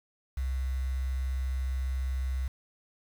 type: tone with quantisation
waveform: sine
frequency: 65.3 Hz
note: C2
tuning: 3 cents flat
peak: -28 dBFS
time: 0.37-2.48 s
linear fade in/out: 5 ms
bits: 8
effects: none